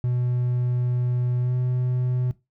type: tone with pitch glide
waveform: triangle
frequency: 123.47 to 125.48 Hz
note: B2 to B2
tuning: 0 to +28 cents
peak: -19 dBFS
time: 0.04-2.31 s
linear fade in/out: 0 ms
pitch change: +28 cents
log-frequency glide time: 1.4-1.54 s
effects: noise-tail reverb RT60 0.2 s tail -17 dB re dry